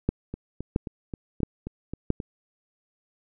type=two click trains; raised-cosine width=3 ms; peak=-20 / -9 dBFS; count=8 / 4; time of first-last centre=0.34-2.202 / 0.09-2.103 s; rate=3.76 / 1.49 Hz; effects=none